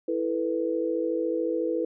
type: chord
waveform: sine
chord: E suspended fourth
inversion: none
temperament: equal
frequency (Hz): 329.6 / 440 / 493.9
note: E4 / A4 / B4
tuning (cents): 0 / 0 / 0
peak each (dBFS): -28 / -31 / -28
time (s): 0.08-1.85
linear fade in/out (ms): 5
effects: none